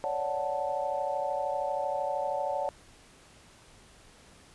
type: chord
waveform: sine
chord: D major seventh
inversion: third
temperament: equal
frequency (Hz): 554.4 / 587.3 / 740 / 880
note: C#5 / D5 / F#5 / A5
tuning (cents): 0 / 0 / 0 / 0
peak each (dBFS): -34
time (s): 0.04-2.69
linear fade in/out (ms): 0
effects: pink hiss -56 dBFS RMS until 4.54 s + resampled to 24000 Hz